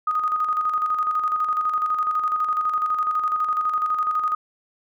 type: tone with tremolo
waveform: sine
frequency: 1244.5 Hz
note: D#6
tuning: in tune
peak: -18 dBFS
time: 0.07-4.35 s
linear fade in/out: 5 ms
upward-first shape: square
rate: 12 Hz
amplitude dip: 45%
effects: none